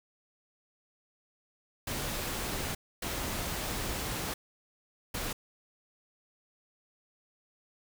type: noise bursts at uneven times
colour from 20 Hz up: pink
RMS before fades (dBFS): -35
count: 3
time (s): 1.87-2.75 / 3.02-4.34 / 5.14-5.33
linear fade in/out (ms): 5
effects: none